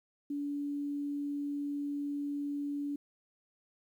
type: tone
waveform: sine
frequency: 287.1 Hz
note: D4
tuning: 39 cents flat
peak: -33 dBFS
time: 0.3-2.96 s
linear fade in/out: 5 ms
effects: 11-bit